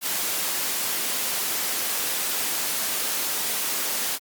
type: noise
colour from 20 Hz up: white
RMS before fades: -26 dBFS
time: 0.01-4.19 s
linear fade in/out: 50 ms
effects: high-pass 200 Hz 12 dB/octave + Opus 48 kbps